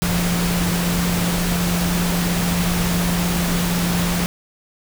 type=tone in noise; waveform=sine; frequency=174.61 Hz; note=F3; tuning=in tune; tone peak=-19 dBFS; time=0.02-4.26 s; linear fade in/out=0 ms; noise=pink; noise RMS=-23 dBFS; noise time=0.02-4.26 s; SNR=+1 dB; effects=none